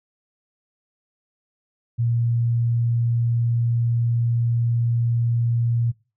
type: tone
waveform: sine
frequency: 117.7 Hz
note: A#2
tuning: 17 cents sharp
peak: -18 dBFS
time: 1.98-5.92 s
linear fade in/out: 20 ms
effects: noise-tail reverb RT60 0.3 s tail -21 dB re dry